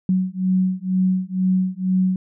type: beating tone pair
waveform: sine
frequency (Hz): 185 / 187.1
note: F#3 / F#3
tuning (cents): 0 / +20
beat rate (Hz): 2.1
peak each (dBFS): -20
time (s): 0.09-2.16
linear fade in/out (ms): 2
effects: none